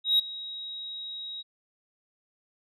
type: tone with ADSR envelope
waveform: sine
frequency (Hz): 3807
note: A#7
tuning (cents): +36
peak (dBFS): -15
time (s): 0.04-1.43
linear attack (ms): 150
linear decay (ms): 10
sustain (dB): -20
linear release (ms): 27
effects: tanh soft clip ceiling -17 dBFS